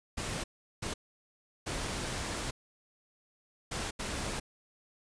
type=noise bursts at uneven times; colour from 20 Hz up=pink; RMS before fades=-36 dBFS; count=5; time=0.17-0.44 / 0.82-0.94 / 1.66-2.51 / 3.71-3.91 / 3.99-4.4 s; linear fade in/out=10 ms; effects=resampled to 22050 Hz